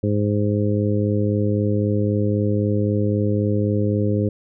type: harmonic tone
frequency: 103.83 Hz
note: G#2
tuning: in tune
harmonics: 1 / 2 / 3 / 4 / 5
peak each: -20 / -23 / -25 / -26 / -27 dBFS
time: 0.03-4.29 s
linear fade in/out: 5 ms
effects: none